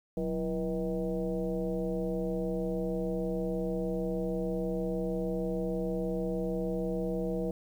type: tone with frequency modulation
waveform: sine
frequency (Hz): 333.2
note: E4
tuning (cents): +19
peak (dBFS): -29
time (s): 0.17-7.51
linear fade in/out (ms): 2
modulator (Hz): 150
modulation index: 1.7
effects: 10-bit